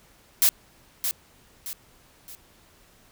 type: noise with echo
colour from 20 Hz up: blue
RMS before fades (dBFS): -18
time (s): 0.42-0.49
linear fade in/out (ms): 0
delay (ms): 620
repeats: 3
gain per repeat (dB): -8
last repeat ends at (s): 2.35
effects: pink hiss -57 dBFS RMS until 3.11 s